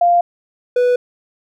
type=tone pair in turn; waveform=sine / triangle; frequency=697 / 492.9 Hz; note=F5 / B4; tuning=-4 / -3 cents; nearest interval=tritone; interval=599 cents; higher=first; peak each=-9 dBFS; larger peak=neither; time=0.01-0.21 / 0.76-0.96 s; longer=neither; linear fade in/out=5 ms; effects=none